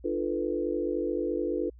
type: chord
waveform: sine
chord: B half-diminished seventh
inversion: first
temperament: equal with one note detuned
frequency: 299.8 / 349.2 / 440 / 493.9 Hz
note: D4 / F4 / A4 / B4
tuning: +36 / 0 / 0 / 0 cents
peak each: -33 / -31 / -33 / -33 dBFS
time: 0.04-1.7 s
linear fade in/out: 10 ms
effects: added 60 Hz sine -48 dBFS peak until 1.79 s